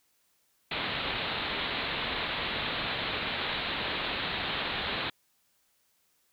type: low-pass noise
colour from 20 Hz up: white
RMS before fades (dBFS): -33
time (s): 0.71-5.1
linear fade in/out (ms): 5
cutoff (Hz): 4100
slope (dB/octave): 96
effects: white hiss -71 dBFS RMS until 6.32 s